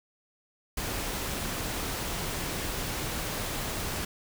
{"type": "noise", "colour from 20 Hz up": "pink", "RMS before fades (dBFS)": -33, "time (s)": [0.77, 4.05], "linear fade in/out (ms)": 5, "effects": []}